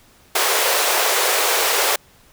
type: high-pass noise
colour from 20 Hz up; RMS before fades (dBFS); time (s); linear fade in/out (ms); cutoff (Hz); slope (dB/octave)
pink; -18; 0.35-1.96; 5; 400; 48
effects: pink hiss -52 dBFS RMS until 2.32 s